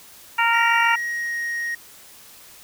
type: harmonic tone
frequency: 463.2 Hz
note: A#4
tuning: 11 cents flat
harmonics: 2 / 3 / 4 / 5 / 6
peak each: -20 / -22 / -23 / -24 / -25 dBFS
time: 0.38-0.96 s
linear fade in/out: 10 ms
type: tone with pitch glide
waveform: triangle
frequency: 1900 to 1874.9 Hz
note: A#6 to A#6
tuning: +33 to +9 cents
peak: -22 dBFS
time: 0.53-1.75 s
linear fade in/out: 5 ms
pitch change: -24 cents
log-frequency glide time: 0.83-1.36 s
effects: white hiss -46 dBFS RMS until 2.63 s